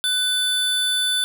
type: tone pair together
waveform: square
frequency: 1500 / 3500 Hz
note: F#6 / A7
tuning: +23 / -10 cents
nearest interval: octave + minor third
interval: 1467 cents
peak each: -28 / -20 dBFS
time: 0.04-1.24 s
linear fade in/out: 0 ms
effects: none